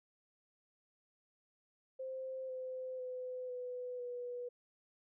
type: tone with pitch steps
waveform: sine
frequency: 523 / 514.3 / 505.8 / 497.4 / 489.1 Hz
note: C5 / C5 / B4 / B4 / B4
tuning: -1 / -30 / +41 / +12 / -17 cents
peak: -40 dBFS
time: 1.99-4.49 s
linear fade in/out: 10 ms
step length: 500 ms
effects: none